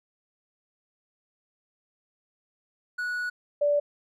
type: tone pair in turn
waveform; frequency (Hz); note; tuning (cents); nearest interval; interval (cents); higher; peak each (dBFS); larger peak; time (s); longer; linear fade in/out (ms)
triangle / sine; 1467 / 582.2; F#6 / D5; -15 / -15; octave + major third; 1600; first; -26 / -20; second; 2.98-3.3 / 3.61-3.8; first; 10
effects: none